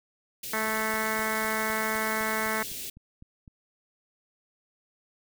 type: band-stop noise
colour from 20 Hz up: white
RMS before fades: -37 dBFS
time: 0.43-2.9 s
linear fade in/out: 5 ms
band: 510 to 2300 Hz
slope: 24 dB/octave
type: harmonic tone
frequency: 218.8 Hz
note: A3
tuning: 9 cents flat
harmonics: 1 / 2 / 3 / 4 / 5 / 6 / 7 / 8 / 9 / 10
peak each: -36 / -36 / -36 / -36 / -36 / -36 / -36 / -36 / -36 / -36 dBFS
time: 0.53-2.63 s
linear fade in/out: 5 ms
type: click train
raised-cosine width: 5 ms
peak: -36 dBFS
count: 11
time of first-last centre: 0.94-3.478 s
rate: 3.94 Hz
effects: none